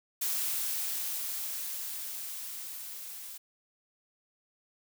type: noise with level ramp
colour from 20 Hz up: blue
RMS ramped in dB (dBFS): -31 to -44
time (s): 0.21-3.38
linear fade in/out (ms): 10
effects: none